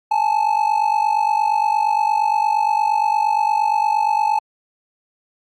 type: ring-modulated tone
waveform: triangle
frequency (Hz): 860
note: A5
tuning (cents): -40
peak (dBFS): -10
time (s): 0.11-4.39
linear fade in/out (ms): 2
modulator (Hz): 24.3
effects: Opus 48 kbps